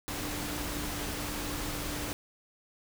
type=tone in noise; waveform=sine; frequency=295.8 Hz; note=D4; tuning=13 cents sharp; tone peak=-41 dBFS; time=0.08-2.13 s; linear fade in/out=0 ms; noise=pink; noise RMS=-36 dBFS; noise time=0.08-2.13 s; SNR=-8 dB; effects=none